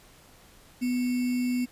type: tone with sample-and-hold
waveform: sine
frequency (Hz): 248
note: B3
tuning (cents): +7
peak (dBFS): -24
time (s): 0.81-1.66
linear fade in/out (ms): 20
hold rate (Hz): 2450
effects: pink hiss -55 dBFS RMS until 1.71 s + resampled to 32000 Hz